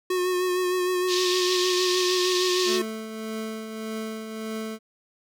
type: tone with vibrato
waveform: square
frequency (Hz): 363.9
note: F#4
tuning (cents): -29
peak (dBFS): -23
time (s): 0.1-2.82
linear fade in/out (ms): 5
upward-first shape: sine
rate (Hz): 6.5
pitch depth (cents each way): 23
type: band-pass noise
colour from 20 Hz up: pink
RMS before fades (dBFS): -28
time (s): 1.07-2.8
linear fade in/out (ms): 50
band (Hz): 3300 to 5500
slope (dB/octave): 24
type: tone with tremolo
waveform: 25% pulse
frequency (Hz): 219.9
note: A3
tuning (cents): -1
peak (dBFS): -25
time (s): 2.65-4.79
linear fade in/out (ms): 50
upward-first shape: triangle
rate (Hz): 1.7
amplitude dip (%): 50
effects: none

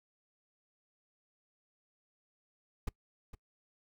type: noise with echo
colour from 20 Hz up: brown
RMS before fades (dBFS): -33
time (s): 2.87-2.89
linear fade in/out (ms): 5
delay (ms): 460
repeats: 1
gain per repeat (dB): -13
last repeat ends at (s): 3.35
effects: noise-tail reverb RT60 0.1 s tail -24 dB re dry

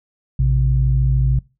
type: tone pair together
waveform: sine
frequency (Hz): 57.47 / 130.81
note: A#1 / C3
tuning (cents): -24 / 0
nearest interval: octave + major second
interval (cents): 1424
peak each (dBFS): -15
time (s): 0.39-1.39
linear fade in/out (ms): 5
effects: noise-tail reverb RT60 0.3 s tail -24 dB re dry + tanh soft clip ceiling -5 dBFS

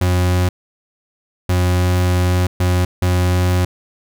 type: tone bursts at uneven times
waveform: 40% pulse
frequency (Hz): 90.2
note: F#2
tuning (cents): -44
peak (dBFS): -12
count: 4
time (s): 0.01-0.49 / 1.49-2.47 / 2.6-2.85 / 3.02-3.65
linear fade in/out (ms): 5
effects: none

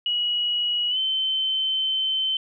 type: tone with pitch glide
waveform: sine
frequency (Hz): 2913 to 3079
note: F#7 to G7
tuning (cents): -28 to -32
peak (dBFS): -21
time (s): 0.06-2.37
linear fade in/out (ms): 2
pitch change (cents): +96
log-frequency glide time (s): 0.89-0.98
effects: none

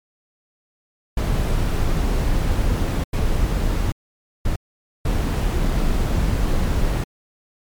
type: noise bursts at uneven times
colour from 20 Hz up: brown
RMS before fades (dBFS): -19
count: 4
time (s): 1.17-3.04 / 3.13-3.92 / 4.45-4.56 / 5.05-7.04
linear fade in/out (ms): 5
effects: MP3 96 kbps

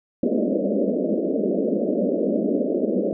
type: band-pass noise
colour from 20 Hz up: pink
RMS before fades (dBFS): -22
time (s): 0.23-3.13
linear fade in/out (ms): 2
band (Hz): 190 to 620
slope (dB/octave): 96
effects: none

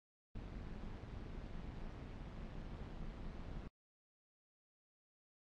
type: noise with amplitude modulation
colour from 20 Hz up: brown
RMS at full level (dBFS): -45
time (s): 0.35-3.68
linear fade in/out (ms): 5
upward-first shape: sine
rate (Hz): 188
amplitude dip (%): 65
effects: low-pass 4000 Hz 12 dB/octave + AAC 64 kbps

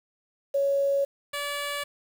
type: tone pair in turn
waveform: sine / 10% pulse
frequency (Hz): 557 / 575.6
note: C#5 / D5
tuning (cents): +8 / -35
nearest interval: minor second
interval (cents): 57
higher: second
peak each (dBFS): -21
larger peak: neither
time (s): 0.54-1.05 / 1.33-1.84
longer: neither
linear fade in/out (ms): 10
effects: 8-bit

